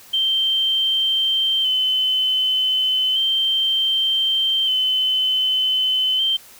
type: tone with vibrato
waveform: sine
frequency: 3089 Hz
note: G7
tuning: 26 cents flat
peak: -16 dBFS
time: 0.13-6.37 s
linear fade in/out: 10 ms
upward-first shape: square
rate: 0.33 Hz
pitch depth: 25 cents each way
effects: white hiss -45 dBFS RMS until 6.59 s